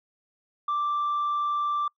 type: tone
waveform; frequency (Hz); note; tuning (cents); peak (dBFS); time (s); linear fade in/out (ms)
sine; 1174.7; D6; 0; -22; 0.68-1.88; 5
effects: noise-tail reverb RT60 0.1 s tail -26 dB re dry + tanh soft clip ceiling -22 dBFS